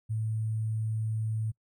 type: tone with sample-and-hold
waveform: sine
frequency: 110 Hz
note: A2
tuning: in tune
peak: -28 dBFS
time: 0.09-1.52 s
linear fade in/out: 20 ms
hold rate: 8820 Hz
effects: noise-tail reverb RT60 0.1 s tail -25 dB re dry